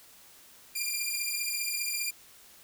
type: beating tone pair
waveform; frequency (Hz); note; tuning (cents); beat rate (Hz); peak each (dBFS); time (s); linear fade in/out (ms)
10% pulse; 2389 / 2404; D7 / D7; +29 / +40; 15; -24; 0.75-2.11; 10
effects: white hiss -55 dBFS RMS until 2.63 s